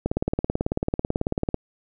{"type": "click train", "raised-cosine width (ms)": 2, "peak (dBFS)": -9, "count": 28, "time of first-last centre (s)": [0.06, 1.544], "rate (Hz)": 18.2, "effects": []}